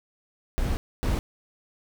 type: noise bursts at uneven times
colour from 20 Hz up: brown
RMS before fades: -25 dBFS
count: 2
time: 0.58-0.77 / 1.03-1.19 s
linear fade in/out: 0 ms
effects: none